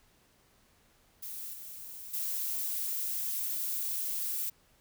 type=noise with level steps; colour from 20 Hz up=violet; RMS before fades=-41 / -45 / -34 dBFS; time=1.22-4.5 s; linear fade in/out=10 ms; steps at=1.53 / 2.13 s; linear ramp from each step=10 ms; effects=pink hiss -66 dBFS RMS until 4.8 s

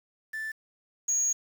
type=tone pair in turn; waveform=sine; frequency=1760 / 6645 Hz; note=A6 / G#8; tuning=0 / 0 cents; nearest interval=octave + major seventh; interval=2300 cents; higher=second; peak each=-31 / -21 dBFS; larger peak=second; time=0.33-0.52 / 1.08-1.33 s; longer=second; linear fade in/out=10 ms; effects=tanh soft clip ceiling -23 dBFS + 8-bit

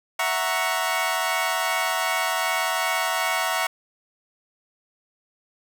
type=chord; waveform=20% pulse; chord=F# dominant seventh; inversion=third; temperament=equal; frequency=659.3 / 740 / 932.3 / 1108.7 Hz; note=E5 / F#5 / A#5 / C#6; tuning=0 / 0 / 0 / 0 cents; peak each=-23 dBFS; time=0.19-3.67 s; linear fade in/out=5 ms; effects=none

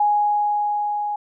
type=tone with level ramp; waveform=sine; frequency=830.6 Hz; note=G#5; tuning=in tune; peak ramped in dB=-14 to -22 dBFS; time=0-1.16 s; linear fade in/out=5 ms; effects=none

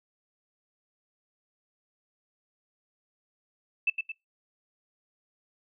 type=tone with echo; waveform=sine; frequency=2637 Hz; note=E7; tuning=in tune; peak=-21 dBFS; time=3.87-3.9 s; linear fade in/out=5 ms; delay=110 ms; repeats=2; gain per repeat=-6 dB; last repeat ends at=4.12 s; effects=noise-tail reverb RT60 0.2 s tail -24 dB re dry

